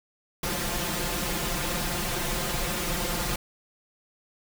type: noise with comb filter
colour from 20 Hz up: pink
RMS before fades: -29 dBFS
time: 0.43-3.36 s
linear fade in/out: 5 ms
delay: 5.7 ms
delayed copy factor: +0.95
effects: none